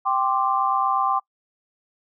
sine chord, G suspended fourth, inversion none, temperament equal, 784 / 1046.5 / 1174.7 Hz, G5 / C6 / D6, 0 / 0 / 0 cents, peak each -23 dBFS, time 0.05-1.2 s, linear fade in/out 20 ms, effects noise-tail reverb RT60 0.1 s tail -25 dB re dry

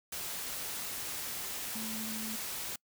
sine tone in noise, 220 Hz, A3, in tune, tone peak -40 dBFS, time 1.75-2.36 s, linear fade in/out 5 ms, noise white, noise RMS -39 dBFS, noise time 0.12-2.76 s, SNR -4 dB, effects noise-tail reverb RT60 0.1 s tail -26 dB re dry

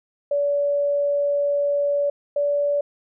sine tone pair in turn, 573 / 576.3 Hz, D5 / D5, -43 / -33 cents, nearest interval unison, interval 10 cents, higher second, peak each -18 dBFS, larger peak neither, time 0.31-2.1 / 2.36-2.81 s, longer first, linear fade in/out 5 ms, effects none

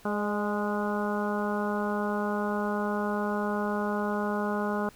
harmonic tone with a mistuned harmonic, 207.7 Hz, G#3, in tune, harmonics 1 / 2 / 3 / 4 / 5 / 6 / 7, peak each -30 / -33 / -35 / -36 / -37 / -38 / -38 dBFS, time 0.05-4.89 s, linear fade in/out 2 ms, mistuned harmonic 3, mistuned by -27 cents, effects pink hiss -55 dBFS RMS until 4.95 s

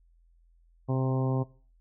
harmonic tone with a mistuned harmonic, 131.4 Hz, C3, 8 cents sharp, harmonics 1 / 2 / 3 / 4 / 5 / 6 / 7 / 8, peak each -26 / -32 / -36 / -38 / -40 / -42 / -43 / -44 dBFS, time 0.88-1.44 s, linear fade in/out 20 ms, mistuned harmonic 1, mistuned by -20 cents, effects noise-tail reverb RT60 0.4 s tail -20 dB re dry + added 42 Hz sine -59 dBFS peak until 1.8 s

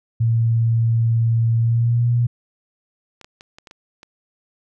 sine tone with pitch glide, 114.8 to 119.81 Hz, A#2 to A#2, -26 to +48 cents, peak -14 dBFS, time 0.2-2.27 s, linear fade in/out 10 ms, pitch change +74 cents, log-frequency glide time 1.58-2.08 s
clicks, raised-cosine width 0.2 ms, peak -24 dBFS, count 7, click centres 3.213 / 3.245 / 3.409 / 3.585 / 3.672 / 3.711 / 4.031 s
effects none

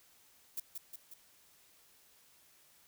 violet noise with echo, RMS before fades -38 dBFS, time 0.57-0.6 s, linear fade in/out 5 ms, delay 180 ms, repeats 3, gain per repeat -4 dB, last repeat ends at 1.14 s, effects white hiss -65 dBFS RMS until 2.87 s

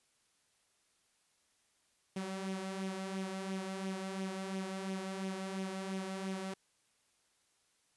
sawtooth tone with flanger, 191 Hz, G3, 45 cents flat, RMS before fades -40 dBFS, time 2.16-6.54 s, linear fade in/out 5 ms, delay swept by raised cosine 0.32 to 3.82 ms, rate 2.9 Hz, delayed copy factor +0.5, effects white hiss -74 dBFS RMS until 7.96 s + resampled to 24000 Hz

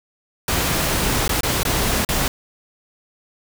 pink noise with dropouts, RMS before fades -20 dBFS, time 0.48-2.28 s, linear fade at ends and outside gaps 2 ms, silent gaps 1.279-1.292 / 1.408-1.432 / 1.632-1.651 / 2.049-2.089 s, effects none

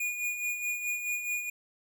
square tone with tremolo, 2444 Hz, D#7, 32 cents flat, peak -29 dBFS, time 0-1.5 s, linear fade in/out 5 ms, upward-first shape sine, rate 4.7 Hz, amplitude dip 55%, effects none

